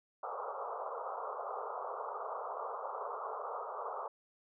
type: band-pass noise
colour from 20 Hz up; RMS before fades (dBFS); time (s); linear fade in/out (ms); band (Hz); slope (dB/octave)
white; -41; 0.23-4.08; 5; 420 to 1300; 96
effects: none